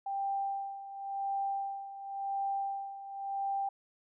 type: tone with tremolo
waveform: sine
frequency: 789 Hz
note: G5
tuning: 11 cents sharp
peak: -30 dBFS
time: 0.06-3.69 s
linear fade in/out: 5 ms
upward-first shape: sine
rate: 0.93 Hz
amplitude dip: 75%
effects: none